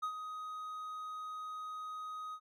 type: tone with ADSR envelope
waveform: triangle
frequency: 1254 Hz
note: D#6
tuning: 13 cents sharp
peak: -31 dBFS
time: 0.02-2.4 s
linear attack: 17 ms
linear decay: 81 ms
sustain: -8 dB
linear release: 65 ms
effects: none